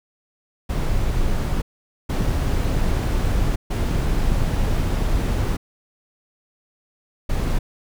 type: noise bursts at uneven times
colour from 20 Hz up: brown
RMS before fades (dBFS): -20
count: 4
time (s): 0.69-1.62 / 2.09-3.56 / 3.7-5.57 / 7.29-7.59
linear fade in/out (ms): 10
effects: none